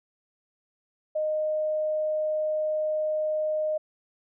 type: tone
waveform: sine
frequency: 617 Hz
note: D#5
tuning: 15 cents flat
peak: -24 dBFS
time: 1.15-3.78 s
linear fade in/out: 10 ms
effects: none